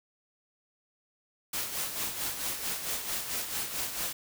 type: noise with tremolo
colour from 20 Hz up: white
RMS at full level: -32 dBFS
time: 1.53-4.13 s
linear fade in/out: 5 ms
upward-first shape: sine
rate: 4.5 Hz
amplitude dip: 55%
effects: none